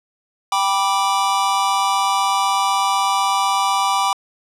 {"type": "chord", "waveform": "square", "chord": "G major", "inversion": "none", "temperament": "just", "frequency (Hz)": [784, 980, 1176], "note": ["G5", "B5", "D6"], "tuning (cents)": [0, -14, 2], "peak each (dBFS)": -21, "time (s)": [0.52, 4.13], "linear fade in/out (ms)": 2, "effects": ["low-pass 10000 Hz 12 dB/octave"]}